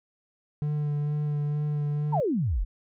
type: tone with vibrato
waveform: triangle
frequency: 147.9 Hz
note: D3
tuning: 13 cents sharp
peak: -23 dBFS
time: 0.62-2.2 s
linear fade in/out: 0 ms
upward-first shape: sine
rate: 2.2 Hz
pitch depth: 17 cents each way
type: exponential sweep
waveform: sine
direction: down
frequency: 987.8 to 35.62 Hz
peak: -23 dBFS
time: 2.12-2.65 s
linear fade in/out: 20 ms
effects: none